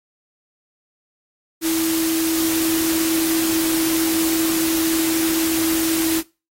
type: tone in noise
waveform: sine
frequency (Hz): 325.4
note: E4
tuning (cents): -22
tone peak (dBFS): -18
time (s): 1.61-6.23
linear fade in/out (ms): 50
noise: white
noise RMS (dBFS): -24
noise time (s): 1.61-6.23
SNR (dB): +3
effects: noise-tail reverb RT60 0.3 s tail -22 dB re dry + AAC 48 kbps